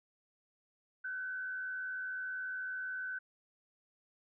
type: tone with frequency modulation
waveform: sine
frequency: 1516 Hz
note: F#6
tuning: 42 cents sharp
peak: -37 dBFS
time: 1.04-3.19 s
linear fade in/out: 10 ms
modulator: 81.8 Hz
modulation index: 0.48
effects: none